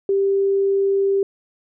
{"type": "tone", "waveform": "sine", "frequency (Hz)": 393.4, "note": "G4", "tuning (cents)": 6, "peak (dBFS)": -15, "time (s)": [0.09, 1.23], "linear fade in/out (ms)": 2, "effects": []}